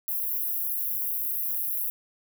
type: high-pass noise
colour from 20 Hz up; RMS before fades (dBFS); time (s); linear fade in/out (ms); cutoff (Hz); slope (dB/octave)
white; -29; 0.08-1.9; 0; 11000; 96
effects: none